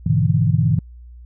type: chord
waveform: sine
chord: E dominant seventh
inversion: first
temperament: just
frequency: 103.01 / 123.61 / 148.33 / 164.81 Hz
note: G#2 / B2 / D3 / E3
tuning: -14 / +2 / +18 / 0 cents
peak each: -19 dBFS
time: 0.06-0.79 s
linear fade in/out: 5 ms
effects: added 60 Hz sine -37 dBFS peak until 1.25 s